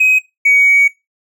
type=tone pair in turn; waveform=triangle; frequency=2527 / 2251 Hz; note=D#7 / C#7; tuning=+26 / +26 cents; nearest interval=major second; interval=200 cents; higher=first; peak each=-4 dBFS; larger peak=neither; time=0-0.19 / 0.45-0.88 s; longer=second; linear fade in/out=10 ms; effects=noise-tail reverb RT60 0.2 s tail -21 dB re dry + tanh soft clip ceiling -3 dBFS